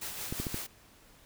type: noise with tremolo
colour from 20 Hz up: white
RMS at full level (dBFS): -38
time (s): 0.01-0.67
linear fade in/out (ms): 10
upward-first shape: sine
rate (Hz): 5.7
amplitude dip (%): 40
type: clicks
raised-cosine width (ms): 3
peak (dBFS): -21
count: 4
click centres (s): 0.325 / 0.4 / 0.468 / 0.544
effects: pink hiss -59 dBFS RMS until 1.25 s